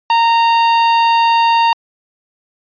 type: tone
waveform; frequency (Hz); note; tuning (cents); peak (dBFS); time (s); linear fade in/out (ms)
45% pulse; 924; A#5; -16; -9; 0.1-1.73; 2
effects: resampled to 11025 Hz